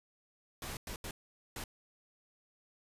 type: noise bursts at uneven times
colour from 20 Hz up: pink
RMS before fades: -42 dBFS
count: 4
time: 0.62-0.77 / 0.87-0.96 / 1.04-1.11 / 1.56-1.64 s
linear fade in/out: 2 ms
effects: resampled to 32000 Hz